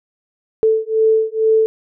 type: beating tone pair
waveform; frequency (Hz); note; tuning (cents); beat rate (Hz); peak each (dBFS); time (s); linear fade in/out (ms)
sine; 440 / 442.2; A4 / A4; 0 / +9; 2.2; -15; 0.63-1.66; 0
effects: none